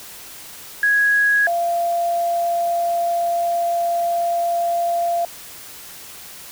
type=tone pair in turn; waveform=sine; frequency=1661.2 / 687.6 Hz; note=G#6 / F5; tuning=0 / -27 cents; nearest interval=octave + minor third; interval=1527 cents; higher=first; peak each=-13 / -17 dBFS; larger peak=first; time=0.83-1.47 / 1.47-5.25 s; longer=second; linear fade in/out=2 ms; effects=white hiss -38 dBFS RMS until 6.51 s